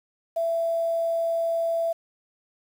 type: tone with quantisation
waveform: sine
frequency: 666 Hz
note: E5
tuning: 18 cents sharp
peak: -22 dBFS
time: 0.36-1.93 s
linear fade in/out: 10 ms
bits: 8
effects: none